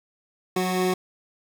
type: tone pair together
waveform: 25% pulse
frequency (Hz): 183.1 / 369.1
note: F#3 / F#4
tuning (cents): -18 / -4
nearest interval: octave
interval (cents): 1214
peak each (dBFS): -21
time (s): 0.56-0.94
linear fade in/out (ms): 5
effects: none